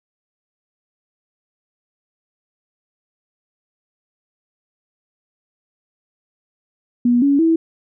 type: tone with pitch steps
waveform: sine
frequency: 242 / 281.2 / 326.8 Hz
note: B3 / C#4 / E4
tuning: -35 / +25 / -15 cents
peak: -11 dBFS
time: 7.05-7.56 s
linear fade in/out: 5 ms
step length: 170 ms
effects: none